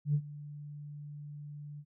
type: tone with ADSR envelope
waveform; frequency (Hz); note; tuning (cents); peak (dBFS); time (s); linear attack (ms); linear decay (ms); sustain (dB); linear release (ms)
sine; 146.83; D3; 0; -23; 0.05-1.85; 94; 64; -19; 59
effects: tanh soft clip ceiling -20 dBFS